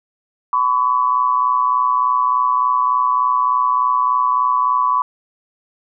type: tone pair together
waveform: sine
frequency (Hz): 1007.6 / 1131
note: B5 / C#6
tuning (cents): +34 / +34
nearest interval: major second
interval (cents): 200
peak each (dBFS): -16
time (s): 0.53-5.02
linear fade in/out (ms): 2
effects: none